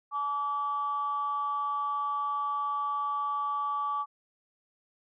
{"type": "tone pair together", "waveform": "sine", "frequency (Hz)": [852.8, 1153], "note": ["G#5", "D6"], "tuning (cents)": [46, -32], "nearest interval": "perfect fourth", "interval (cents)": 522, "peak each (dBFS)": [-35, -28], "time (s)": [0.11, 4.06], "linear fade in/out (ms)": 50, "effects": ["tanh soft clip ceiling -22 dBFS"]}